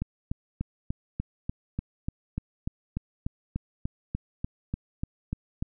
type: click train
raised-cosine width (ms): 5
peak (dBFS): -17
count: 20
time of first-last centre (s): 0.02-5.625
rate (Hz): 3.39
effects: none